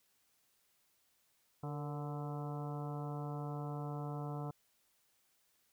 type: harmonic tone with a mistuned harmonic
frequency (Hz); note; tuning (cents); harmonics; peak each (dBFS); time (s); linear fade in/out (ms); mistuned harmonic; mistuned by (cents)
145.9; D3; -11; 1 / 2 / 3 / 4 / 5 / 6 / 7 / 8 / 9; -40 / -48 / -49 / -53 / -49 / -55 / -53 / -60 / -55; 1.63-4.51; 5; 3; +53
effects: white hiss -75 dBFS RMS until 5.72 s